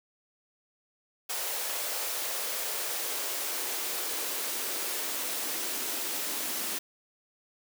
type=noise with high-pass filter sweep; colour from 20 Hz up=white; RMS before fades=-33 dBFS; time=1.29-6.79 s; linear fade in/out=10 ms; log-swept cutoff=550 to 270 Hz; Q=1.7; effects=none